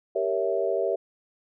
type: chord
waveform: sine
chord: G diminished seventh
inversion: none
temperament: equal with one note detuned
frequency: 392 / 466.2 / 558.2 / 659.3 Hz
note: G4 / Bb4 / Db5 / Fb5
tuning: 0 / 0 / +12 / 0 cents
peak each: -28 / -29 / -29 / -28 dBFS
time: 0.15-0.96 s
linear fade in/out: 10 ms
effects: none